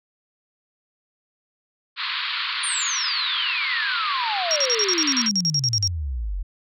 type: band-pass noise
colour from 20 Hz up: white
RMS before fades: -27 dBFS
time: 1.96-5.3 s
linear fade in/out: 50 ms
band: 980 to 4500 Hz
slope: 96 dB/octave
type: exponential sweep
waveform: sine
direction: down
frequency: 9397 to 42.11 Hz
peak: -24 dBFS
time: 2.63-6.43 s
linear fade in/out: 10 ms
type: tone bursts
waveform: sine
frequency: 5588 Hz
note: F8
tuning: in tune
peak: -18 dBFS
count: 15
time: 4.51-5.875 s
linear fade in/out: 0 ms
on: 49 ms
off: 45 ms
effects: none